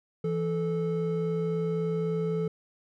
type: tone pair together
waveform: triangle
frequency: 166.52 / 435.9 Hz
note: E3 / A4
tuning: +18 / -16 cents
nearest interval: octave + perfect fourth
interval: 1666 cents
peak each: -27 dBFS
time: 0.24-2.48 s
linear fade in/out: 5 ms
effects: none